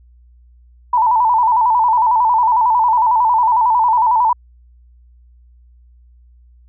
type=tone with vibrato; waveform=sine; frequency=932.3 Hz; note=A#5; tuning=in tune; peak=-10 dBFS; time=0.93-4.33 s; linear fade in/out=5 ms; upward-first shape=square; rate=11 Hz; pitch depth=87 cents each way; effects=added 60 Hz sine -44 dBFS peak until 6.68 s